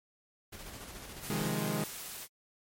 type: noise with tremolo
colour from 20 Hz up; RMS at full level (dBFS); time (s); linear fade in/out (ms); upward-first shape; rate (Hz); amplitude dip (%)
pink; -45; 0.52-1.52; 10; square; 14; 30
type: noise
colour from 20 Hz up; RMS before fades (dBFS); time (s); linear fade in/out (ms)
white; -43; 1.2-2.28; 50
type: chord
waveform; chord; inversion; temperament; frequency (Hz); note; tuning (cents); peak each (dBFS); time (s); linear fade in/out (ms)
sawtooth; F minor seventh; second; equal with one note detuned; 130.81 / 155.56 / 173.31 / 207.7; C3 / Eb3 / F3 / Ab3; 0 / 0 / -13 / 0; -36 / -32 / -35 / -31; 1.3-1.84; 2
effects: MP3 64 kbps